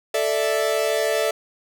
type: chord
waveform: 45% pulse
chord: A suspended fourth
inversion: none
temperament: equal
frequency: 440 / 587.3 / 659.3 Hz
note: A4 / D5 / E5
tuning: 0 / 0 / 0 cents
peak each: -24 dBFS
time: 0.14-1.31 s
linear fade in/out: 5 ms
effects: none